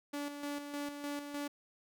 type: tone with tremolo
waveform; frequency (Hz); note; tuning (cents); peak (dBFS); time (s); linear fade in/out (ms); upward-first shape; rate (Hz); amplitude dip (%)
sawtooth; 288.4; D4; -31; -33; 0.13-1.48; 10; square; 3.3; 50
effects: none